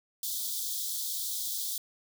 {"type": "high-pass noise", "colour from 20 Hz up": "white", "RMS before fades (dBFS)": -34, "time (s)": [0.23, 1.78], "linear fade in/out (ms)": 2, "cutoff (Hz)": 3300, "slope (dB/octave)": 96, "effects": []}